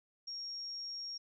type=tone; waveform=sine; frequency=5570 Hz; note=F8; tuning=5 cents flat; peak=-40 dBFS; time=0.27-1.18 s; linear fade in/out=10 ms; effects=none